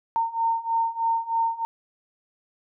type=beating tone pair; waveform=sine; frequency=912 / 915.2 Hz; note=A#5 / A#5; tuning=-38 / -32 cents; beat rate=3.2 Hz; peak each=-26 / -24 dBFS; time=0.16-1.65 s; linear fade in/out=0 ms; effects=none